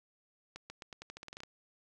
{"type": "accelerating click train", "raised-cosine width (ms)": 0.2, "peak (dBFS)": -28, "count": 13, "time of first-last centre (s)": [0.56, 1.434], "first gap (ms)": 140, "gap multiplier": 0.87, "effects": []}